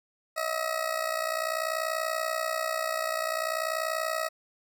20% pulse tone with amplitude modulation, 639 Hz, D#5, 46 cents sharp, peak -20 dBFS, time 0.36-4.29 s, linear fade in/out 20 ms, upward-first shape sine, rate 60.5 Hz, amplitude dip 75%, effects none

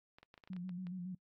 clicks, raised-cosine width 0.3 ms, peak -40 dBFS, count 10, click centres 0.185 / 0.23 / 0.341 / 0.378 / 0.438 / 0.475 / 0.533 / 0.565 / 0.693 / 0.869 s
sine tone with vibrato, 180.9 Hz, F#3, 39 cents flat, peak -40 dBFS, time 0.5-1.15 s, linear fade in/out 5 ms, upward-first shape square, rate 7.2 Hz, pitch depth 46 cents each way
effects noise-tail reverb RT60 0.1 s tail -23 dB re dry + AAC 48 kbps

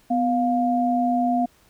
sine tone pair together, 249.1 / 704 Hz, B3 / F5, +15 / +14 cents, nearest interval octave + tritone, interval 1799 cents, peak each -21 dBFS, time 0.1-1.46 s, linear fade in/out 10 ms, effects pink hiss -58 dBFS RMS until 1.69 s

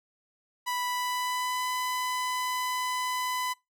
sawtooth tone with pitch glide, 987.8 to 1003.9 Hz, B5 to B5, 0 to +28 cents, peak -25 dBFS, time 0.66-3.54 s, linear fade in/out 20 ms, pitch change +28 cents, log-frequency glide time 0.87-1.66 s, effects noise-tail reverb RT60 0.2 s tail -23 dB re dry

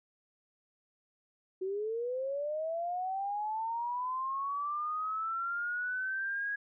sine linear sweep, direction up, 368.2 to 1661 Hz, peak -32 dBFS, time 1.61-6.56 s, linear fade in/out 10 ms, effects none

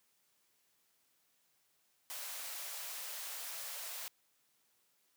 white high-pass noise, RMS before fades -44 dBFS, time 2.1-4.08 s, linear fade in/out 0 ms, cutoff 500 Hz, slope 48 dB/octave, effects white hiss -75 dBFS RMS until 5.16 s + high-pass 100 Hz 12 dB/octave

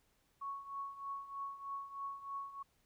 sine tone with tremolo, 1108.7 Hz, C#6, in tune, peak -38 dBFS, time 0.41-2.63 s, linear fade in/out 10 ms, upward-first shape triangle, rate 3.2 Hz, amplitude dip 80%, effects pink hiss -75 dBFS RMS until 2.85 s

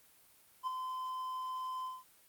triangle tone with ADSR envelope, 1027 Hz, C6, 33 cents flat, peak -29 dBFS, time 0.63-2.04 s, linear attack 42 ms, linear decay 8 ms, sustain -6 dB, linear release 200 ms, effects white hiss -64 dBFS RMS until 2.28 s + Opus 32 kbps

